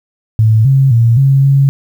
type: tone with pitch steps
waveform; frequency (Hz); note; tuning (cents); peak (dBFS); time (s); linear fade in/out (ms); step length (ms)
sine; 110 / 135.2 / 115.9 / 136.4 / 138; A2 / C#3 / A#2 / C#3 / C#3; 0 / -43 / -10 / -28 / -7; -5; 0.39-1.69; 0; 260
effects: 7-bit